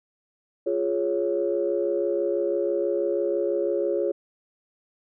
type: chord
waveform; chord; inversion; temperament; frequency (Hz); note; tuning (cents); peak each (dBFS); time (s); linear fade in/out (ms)
sine; Db major; first; equal; 349.2 / 415.3 / 554.4; F4 / Ab4 / Db5; 0 / 0 / 0; -26; 0.66-4.12; 10
effects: tanh soft clip ceiling -12 dBFS